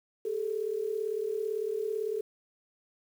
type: tone pair together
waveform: sine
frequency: 402.1 / 440 Hz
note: G4 / A4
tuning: +44 / 0 cents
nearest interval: major second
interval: 156 cents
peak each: -34 / -31 dBFS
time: 0.25-2.21 s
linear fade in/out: 5 ms
effects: 9-bit

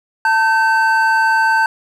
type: tone pair together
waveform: triangle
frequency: 892.7 / 1544 Hz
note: A5 / G6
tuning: +25 / -27 cents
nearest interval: major sixth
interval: 948 cents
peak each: -12 dBFS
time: 0.25-1.66 s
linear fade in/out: 2 ms
effects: none

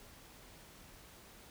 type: silence
effects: pink hiss -57 dBFS RMS until 1.5 s

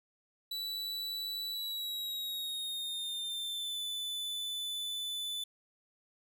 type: tone with pitch glide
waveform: 45% pulse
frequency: 3949 to 3498 Hz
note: B7 to A7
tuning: -1 to -11 cents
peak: -35 dBFS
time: 0.51-5.44 s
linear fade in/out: 5 ms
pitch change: -210 cents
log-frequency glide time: 1.51-3.81 s
effects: none

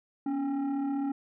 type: tone with frequency modulation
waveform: sine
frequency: 280.2 Hz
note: C#4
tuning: 19 cents sharp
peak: -25 dBFS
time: 0.26-1.12 s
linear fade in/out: 5 ms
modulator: 525 Hz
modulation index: 0.52
effects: tanh soft clip ceiling -27 dBFS

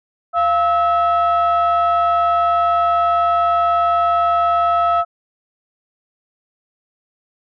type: tone pair together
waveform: sine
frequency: 691 / 1300.7 Hz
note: F5 / E6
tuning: -19 / -24 cents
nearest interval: major seventh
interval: 1095 cents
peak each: -14 dBFS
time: 0.33-5.05 s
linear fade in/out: 50 ms
effects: tanh soft clip ceiling -9 dBFS

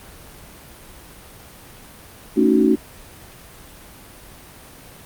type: chord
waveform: sine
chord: D# half-diminished seventh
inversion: second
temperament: just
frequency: 224 / 280 / 311.1 / 373.4 Hz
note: A3 / C#4 / D#4 / F#4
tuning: +31 / +18 / 0 / +16 cents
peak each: -18 dBFS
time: 2.36-2.76 s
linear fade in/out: 20 ms
effects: pink hiss -42 dBFS RMS until 5.05 s + Opus 32 kbps

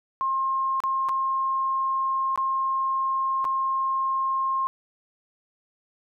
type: tone with dropouts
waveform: sine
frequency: 1066 Hz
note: C6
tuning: 32 cents sharp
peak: -22 dBFS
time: 0.21-4.67 s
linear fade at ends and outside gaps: 0 ms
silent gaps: 0.803-0.837 / 1.087-1.092 / 2.359-2.376 / 3.444-3.451 s
effects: none

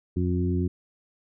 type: harmonic tone with a mistuned harmonic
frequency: 89.6 Hz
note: F2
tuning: 45 cents sharp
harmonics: 1 / 2 / 3 / 4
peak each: -25 / -28 / -30 / -31 dBFS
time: 0.16-0.68 s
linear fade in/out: 10 ms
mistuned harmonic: 1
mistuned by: -31 cents
effects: none

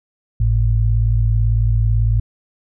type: tone pair together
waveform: sine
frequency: 51.91 / 110 Hz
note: G#1 / A2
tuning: 0 / 0 cents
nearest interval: octave + minor second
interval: 1300 cents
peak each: -15 dBFS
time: 0.4-2.2 s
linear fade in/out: 5 ms
effects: none

